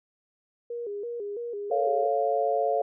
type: tone with vibrato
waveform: sine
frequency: 440 Hz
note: A4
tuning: in tune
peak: -31 dBFS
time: 0.7-2.07 s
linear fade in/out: 5 ms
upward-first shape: square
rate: 3 Hz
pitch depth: 130 cents each way
type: chord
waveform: sine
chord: A augmented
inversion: none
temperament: equal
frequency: 440 / 554.4 / 698.5 Hz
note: A4 / C#5 / E#5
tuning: 0 / 0 / 0 cents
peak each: -28 / -27 / -26 dBFS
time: 1.71-2.82 s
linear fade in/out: 5 ms
effects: none